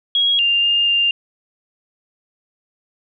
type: tone with pitch steps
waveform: sine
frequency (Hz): 3303 / 2796 / 2814 / 2797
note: G#7 / F7 / F7 / F7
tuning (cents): -10 / +1 / +12 / +2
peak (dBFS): -13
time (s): 0.15-1.11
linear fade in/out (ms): 2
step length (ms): 240
effects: none